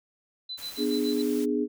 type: tone with tremolo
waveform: sine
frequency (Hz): 4013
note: B7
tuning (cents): +27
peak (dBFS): -32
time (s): 0.49-1.22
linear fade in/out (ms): 5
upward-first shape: sine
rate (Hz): 7.1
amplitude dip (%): 95
type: noise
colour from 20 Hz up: white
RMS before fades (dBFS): -43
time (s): 0.57-1.46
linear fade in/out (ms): 20
type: chord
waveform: sine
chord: G# diminished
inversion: first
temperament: just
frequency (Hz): 249.2 / 299 / 415.3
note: B3 / D4 / G#4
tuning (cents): +16 / +31 / 0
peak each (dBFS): -28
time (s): 0.77-1.68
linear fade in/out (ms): 50
effects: none